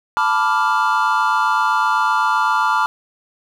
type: chord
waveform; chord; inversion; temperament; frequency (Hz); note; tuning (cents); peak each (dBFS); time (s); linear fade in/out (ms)
triangle; B half-diminished seventh; third; equal; 880 / 987.8 / 1174.7 / 1396.9; A5 / B5 / D6 / F6; 0 / 0 / 0 / 0; -18; 0.17-2.86; 0
effects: none